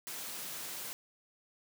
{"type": "high-pass noise", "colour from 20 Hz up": "white", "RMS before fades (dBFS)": -42, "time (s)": [0.07, 0.93], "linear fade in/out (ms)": 0, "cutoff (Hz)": 120, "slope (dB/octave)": 24, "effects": []}